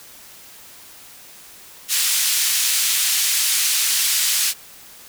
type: band-pass noise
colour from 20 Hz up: white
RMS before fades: -19 dBFS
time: 1.88-4.54 s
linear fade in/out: 50 ms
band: 2400 to 11000 Hz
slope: 12 dB/octave
effects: white hiss -43 dBFS RMS until 5.08 s